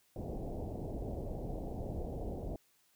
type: low-pass noise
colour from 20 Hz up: pink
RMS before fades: -40 dBFS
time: 0.16-2.56 s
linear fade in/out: 2 ms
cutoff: 740 Hz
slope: 48 dB/octave
effects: white hiss -71 dBFS RMS until 2.95 s